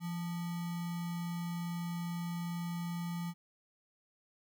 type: tone with sample-and-hold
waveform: sine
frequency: 171.2 Hz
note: F3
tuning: 34 cents flat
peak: -35 dBFS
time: 0-3.34 s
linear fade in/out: 50 ms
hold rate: 1050 Hz
effects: none